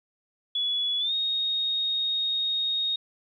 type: tone with pitch glide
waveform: sine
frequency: 3400 to 3729 Hz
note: G#7 to A#7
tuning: +40 to 0 cents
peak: -24 dBFS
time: 0.55-2.96 s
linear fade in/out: 5 ms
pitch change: +160 cents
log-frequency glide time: 0.99-1.13 s
effects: 11-bit